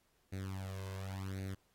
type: tone with flanger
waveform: sawtooth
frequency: 95.9 Hz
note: G2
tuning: 37 cents flat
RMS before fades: -42 dBFS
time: 0.32-1.55 s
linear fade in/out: 10 ms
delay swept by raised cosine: 0.47 to 1.97 ms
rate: 0.91 Hz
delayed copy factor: +0.85
effects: pink hiss -75 dBFS RMS until 1.74 s + AAC 48 kbps